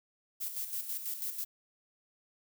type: noise with tremolo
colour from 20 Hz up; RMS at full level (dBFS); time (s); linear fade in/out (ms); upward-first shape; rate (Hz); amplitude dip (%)
violet; -36; 0.4-1.45; 20; square; 6.1; 55
effects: none